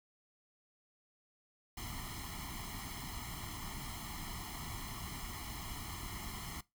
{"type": "noise with comb filter", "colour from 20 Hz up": "pink", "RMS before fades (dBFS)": -44, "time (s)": [1.77, 6.61], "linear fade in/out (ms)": 5, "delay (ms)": 0.96, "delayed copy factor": 1, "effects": ["noise-tail reverb RT60 0.2 s tail -20 dB re dry"]}